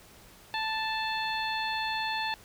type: harmonic tone with a mistuned harmonic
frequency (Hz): 880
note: A5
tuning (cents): 0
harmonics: 1 / 2 / 3 / 4 / 5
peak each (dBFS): -32 / -35 / -37 / -38 / -39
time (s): 0.54-2.34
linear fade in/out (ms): 0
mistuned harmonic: 5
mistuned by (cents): -36
effects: pink hiss -54 dBFS RMS until 2.44 s